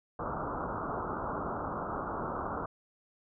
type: low-pass noise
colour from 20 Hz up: white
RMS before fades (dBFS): -36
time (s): 0.19-2.66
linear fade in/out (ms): 5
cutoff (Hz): 1400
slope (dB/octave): 96
effects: none